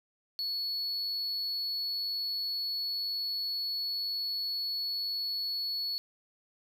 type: tone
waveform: triangle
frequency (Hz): 4399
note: C#8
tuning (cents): -14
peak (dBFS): -30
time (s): 0.39-5.98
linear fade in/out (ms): 0
effects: none